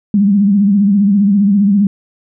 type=tone with vibrato; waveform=sine; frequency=201 Hz; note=G3; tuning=44 cents sharp; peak=-7 dBFS; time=0.14-1.87 s; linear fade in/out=2 ms; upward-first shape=sine; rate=15 Hz; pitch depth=78 cents each way; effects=none